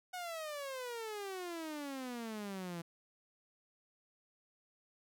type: exponential sweep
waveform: sawtooth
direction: down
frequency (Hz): 739 to 165.9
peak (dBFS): -37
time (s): 0.13-2.82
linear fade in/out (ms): 10
effects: none